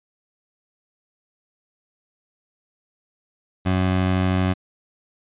20% pulse tone, 92.8 Hz, F#2, 6 cents sharp, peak -13 dBFS, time 3.65-4.54 s, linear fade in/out 20 ms, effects resampled to 8000 Hz

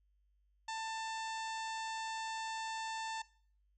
harmonic tone, 890 Hz, A5, 20 cents sharp, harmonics 1 / 2 / 3 / 4 / 5 / 6 / 7 / 8 / 9, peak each -40 / -47 / -51 / -51 / -51 / -55 / -57 / -54 / -60 dBFS, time 0.68-3.22 s, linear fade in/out 5 ms, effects noise-tail reverb RT60 0.5 s tail -20 dB re dry + added 50 Hz sine -70 dBFS peak until 3.77 s

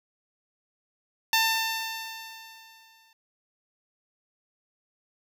10% pulse tone with exponential decay, 896 Hz, A5, 31 cents sharp, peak -11 dBFS, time 1.33-3.13 s, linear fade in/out 2 ms, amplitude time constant 390 ms, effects none

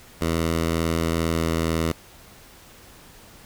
10% pulse tone with pitch glide, 82.41 to 81.79 Hz, E2 to E2, 0 to -13 cents, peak -13 dBFS, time 0.21-1.92 s, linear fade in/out 5 ms, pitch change -13 cents, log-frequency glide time 1.27-1.53 s, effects pink hiss -48 dBFS RMS until 3.45 s

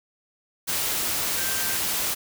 sine tone in noise, 1568 Hz, G6, in tune, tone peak -35 dBFS, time 1.36-1.77 s, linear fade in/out 20 ms, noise white, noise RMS -26 dBFS, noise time 0.67-2.15 s, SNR -12 dB, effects none

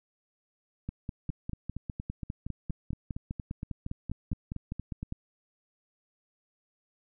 two click trains, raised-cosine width 5 ms, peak -22 / -23 dBFS, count 22 / 17, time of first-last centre 0.89-5.124 / 1.3-5.03 s, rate 4.96 / 4.29 Hz, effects none

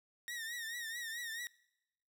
sawtooth tone with vibrato, 1859 Hz, A#6, 5 cents flat, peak -37 dBFS, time 0.28-1.47 s, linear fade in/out 0 ms, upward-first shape triangle, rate 4.6 Hz, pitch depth 96 cents each way, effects noise-tail reverb RT60 0.9 s tail -23 dB re dry

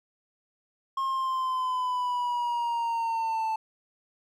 triangle exponential sweep, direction down, 1076 to 880 Hz, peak -24 dBFS, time 0.97-3.56 s, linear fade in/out 5 ms, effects none

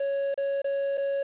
triangle tone with dropouts, 555 Hz, C#5, 2 cents sharp, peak -23 dBFS, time 0-1.23 s, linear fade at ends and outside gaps 5 ms, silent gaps 0.343-0.376 / 0.619-0.643 / 0.974-0.978 s, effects resampled to 8000 Hz + 9-bit

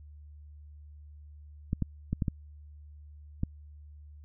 clicks, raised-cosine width 5 ms, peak -16 dBFS, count 6, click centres 1.731 / 1.823 / 2.13 / 2.222 / 2.282 / 3.434 s, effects added 74 Hz sine -47 dBFS peak until 4.24 s

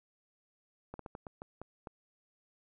slowing click train, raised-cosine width 1 ms, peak -29 dBFS, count 8, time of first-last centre 0.94-1.872 s, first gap 53 ms, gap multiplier 1.3, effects none

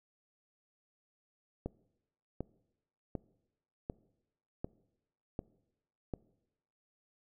click train, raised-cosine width 2 ms, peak -23 dBFS, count 7, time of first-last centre 1.66-6.138 s, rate 1.34 Hz, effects noise-tail reverb RT60 0.9 s tail -22 dB re dry

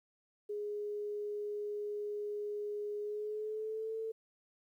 sine tone with pitch glide, 415.3 to 445.1 Hz, G#4 to A4, 0 to +20 cents, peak -36 dBFS, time 0.49-4.12 s, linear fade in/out 10 ms, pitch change +120 cents, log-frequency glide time 3-3.96 s, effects 12-bit

